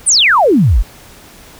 sine exponential sweep, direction down, 9900 to 37.61 Hz, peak -6 dBFS, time 0.06-0.83 s, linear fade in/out 20 ms, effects pink hiss -39 dBFS RMS until 1.59 s

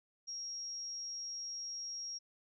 sine tone, 5600 Hz, F8, 4 cents sharp, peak -40 dBFS, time 0.27-2.19 s, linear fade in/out 20 ms, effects none

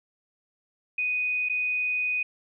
sine tone with dropouts, 2489 Hz, D#7, in tune, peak -24 dBFS, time 0.98-2.23 s, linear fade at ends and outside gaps 5 ms, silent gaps 1.488-1.496 s, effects none

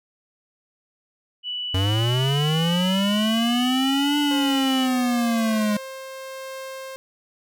sine tone, 2960 Hz, F#7, in tune, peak -26 dBFS, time 1.43-4.88 s, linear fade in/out 50 ms
square linear two-way sweep, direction up then down, 91.4 to 293.7 to 206.4 Hz, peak -20 dBFS, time 1.74-5.77 s, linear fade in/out 5 ms, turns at 4.18 s
sawtooth tone with tremolo, 530 Hz, C5, 22 cents sharp, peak -28 dBFS, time 4.31-6.96 s, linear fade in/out 0 ms, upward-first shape triangle, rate 0.99 Hz, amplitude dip 25%
effects none

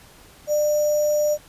sine tone with sample-and-hold, 597 Hz, D5, 28 cents sharp, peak -17 dBFS, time 0.47-1.38 s, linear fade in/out 50 ms, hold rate 6300 Hz, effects pink hiss -49 dBFS RMS until 1.48 s + resampled to 32000 Hz

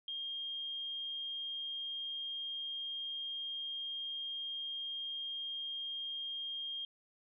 sine tone, 3221 Hz, G7, 46 cents sharp, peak -38 dBFS, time 0.08-6.85 s, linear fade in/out 2 ms, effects none

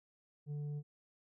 triangle tone with tanh clipping, 146.83 Hz, D3, in tune, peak -39 dBFS, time 0.46-0.83 s, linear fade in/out 50 ms, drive 9 dB, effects none

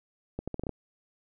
accelerating click train, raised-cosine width 2 ms, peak -20 dBFS, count 7, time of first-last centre 0.39-0.693 s, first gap 86 ms, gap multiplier 0.78, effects none

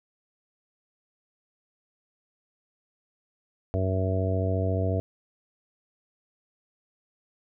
harmonic tone, 94.2 Hz, F#2, 32 cents sharp, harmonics 1 / 2 / 3 / 4 / 5 / 6 / 7, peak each -25 / -35 / -34 / -37 / -33 / -37 / -32 dBFS, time 3.74-5 s, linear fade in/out 0 ms, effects none

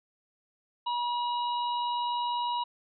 harmonic tone, 963 Hz, B5, 44 cents flat, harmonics 1 / 3 / 4, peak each -28 / -40 / -40 dBFS, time 0.86-2.64 s, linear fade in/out 10 ms, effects none

